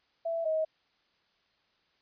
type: tone pair in turn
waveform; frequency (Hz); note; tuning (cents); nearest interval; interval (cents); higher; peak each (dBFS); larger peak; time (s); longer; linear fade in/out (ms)
sine; 664 / 632.4; E5 / D#5; +12 / +28; minor second; 84; first; -29 / -26; second; 0.25-0.45 / 0.45-0.65; neither; 10
effects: white hiss -71 dBFS RMS until 2.01 s + resampled to 11025 Hz